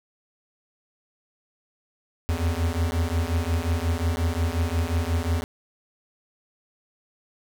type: beating tone pair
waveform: square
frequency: 80.8 / 86.4 Hz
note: E2 / F2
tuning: -34 / -18 cents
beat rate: 5.6 Hz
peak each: -26 / -26 dBFS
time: 2.29-5.44 s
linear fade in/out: 0 ms
effects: none